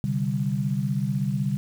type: chord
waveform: sine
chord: C suspended second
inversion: none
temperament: equal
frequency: 130.81 / 146.83 / 196 Hz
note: C3 / D3 / G3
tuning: 0 / 0 / 0 cents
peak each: -27 / -27 / -27 dBFS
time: 0.04-1.57 s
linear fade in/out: 0 ms
effects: 8-bit